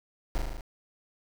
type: noise with echo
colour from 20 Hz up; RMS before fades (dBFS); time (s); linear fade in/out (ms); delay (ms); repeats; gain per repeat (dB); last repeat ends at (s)
brown; -27; 0.35-0.38; 0; 38; 6; -2; 0.608
effects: none